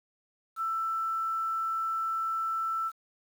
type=tone with quantisation; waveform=sine; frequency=1329 Hz; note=E6; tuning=14 cents sharp; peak=-28 dBFS; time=0.56-2.92 s; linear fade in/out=50 ms; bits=9; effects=none